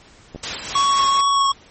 clicks, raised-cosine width 2 ms, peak -19 dBFS, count 2, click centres 0.348 / 0.36 s
white noise with tremolo, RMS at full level -24 dBFS, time 0.43-1.21 s, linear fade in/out 5 ms, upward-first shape sine, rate 3.9 Hz, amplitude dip 40%
square tone with vibrato, 1108.7 Hz, C#6, in tune, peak -15 dBFS, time 0.75-1.52 s, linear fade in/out 5 ms, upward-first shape triangle, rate 2.4 Hz, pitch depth 16 cents each way
effects pink hiss -48 dBFS RMS until 1.7 s + MP3 32 kbps

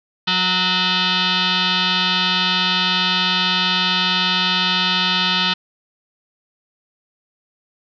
sine tone with frequency modulation, 181.7 Hz, F#3, 31 cents flat, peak -15 dBFS, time 0.27-5.54 s, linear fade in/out 10 ms, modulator 552 Hz, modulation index 7.3, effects none

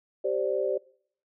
sine chord, G suspended fourth, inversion none, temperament equal with one note detuned, 389.5 / 523.3 / 587.3 Hz, G4 / C5 / D5, -11 / 0 / 0 cents, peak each -29 dBFS, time 0.24-0.78 s, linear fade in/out 10 ms, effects noise-tail reverb RT60 0.6 s tail -23 dB re dry

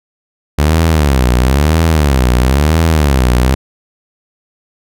sawtooth tone with vibrato, 70.7 Hz, C#2, 35 cents sharp, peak -4 dBFS, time 0.58-3.55 s, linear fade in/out 10 ms, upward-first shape sine, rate 1 Hz, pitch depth 260 cents each way, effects none

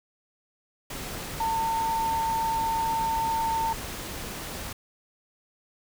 sine tone in noise, 902 Hz, A5, 43 cents sharp, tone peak -24 dBFS, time 1.4-3.73 s, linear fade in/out 5 ms, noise pink, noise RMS -36 dBFS, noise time 0.9-4.73 s, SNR +9 dB, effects none

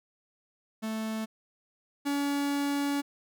45% pulse tone pair in turn, 220 / 283.9 Hz, A3 / C#4, 0 / +41 cents, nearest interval major third, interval 441 cents, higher second, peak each -31 / -27 dBFS, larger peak second, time 0.82-1.26 / 2.05-3.02 s, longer second, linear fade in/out 20 ms, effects none

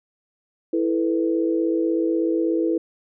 sine chord, E suspended fourth, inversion none, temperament equal with one note detuned, 329.6 / 437.5 / 493.9 Hz, E4 / A4 / B4, 0 / -10 / 0 cents, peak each -20 / -26 / -26 dBFS, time 0.73-2.78 s, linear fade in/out 5 ms, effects none

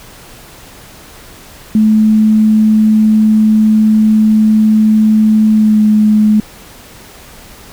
sine tone with pitch glide, 216.4 to 213.2 Hz, A3 to G#3, -29 to +46 cents, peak -5 dBFS, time 1.75-6.4 s, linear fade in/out 2 ms, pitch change -25 cents, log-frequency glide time 5.53-5.82 s, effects pink hiss -36 dBFS RMS until 7.72 s

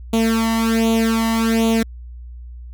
sawtooth tone with flanger, 225.8 Hz, A3, 45 cents sharp, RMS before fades -17 dBFS, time 0.13-1.83 s, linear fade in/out 5 ms, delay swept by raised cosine 0.29 to 1.02 ms, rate 1.3 Hz, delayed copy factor +0.85, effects added 60 Hz sine -32 dBFS peak until 2.73 s

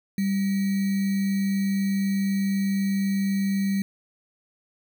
sine tone with sample-and-hold, 196 Hz, G3, in tune, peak -21 dBFS, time 0.18-3.82 s, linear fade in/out 2 ms, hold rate 2100 Hz, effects none

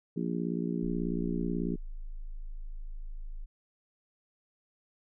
harmonic tone, 58.27 Hz, A#1, in tune, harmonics 3 / 4 / 5 / 6 / 7, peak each -33 / -35 / -37 / -39 / -40 dBFS, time 0.16-1.76 s, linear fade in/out 10 ms
sine tone, 26.66 Hz, G#0, 46 cents sharp, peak -36 dBFS, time 0.82-3.46 s, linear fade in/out 20 ms
effects none

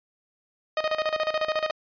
sawtooth tone with tremolo, 622.3 Hz, D#5, in tune, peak -18 dBFS, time 0.77-1.71 s, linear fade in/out 2 ms, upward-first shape square, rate 14 Hz, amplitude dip 75%, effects resampled to 11025 Hz

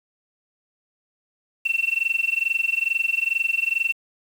sine tone with amplitude modulation, 2700 Hz, E7, 41 cents sharp, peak -16 dBFS, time 1.65-3.93 s, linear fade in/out 10 ms, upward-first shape sine, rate 22.3 Hz, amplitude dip 95%, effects 7-bit

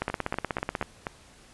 two click trains, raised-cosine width 0.5 ms, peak -15 / -12 dBFS, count 5 / 14, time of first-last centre 0.1-1.069 / 0.02-0.813 s, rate 4.13 / 16.4 Hz, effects pink hiss -54 dBFS RMS until 1.53 s + resampled to 24000 Hz

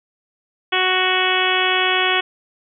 harmonic tone, 370.6 Hz, F#4, 3 cents sharp, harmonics 1 / 2 / 3 / 4 / 5 / 6 / 7 / 8 / 9, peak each -24 / -24 / -24 / -24 / -24 / -24 / -24 / -24 / -24 dBFS, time 0.72-2.21 s, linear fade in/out 10 ms, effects none

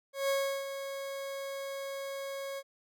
40% pulse tone with ADSR envelope, 549 Hz, C#5, 17 cents flat, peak -26 dBFS, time 0.13-2.63 s, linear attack 160 ms, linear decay 350 ms, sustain -10 dB, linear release 49 ms, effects none

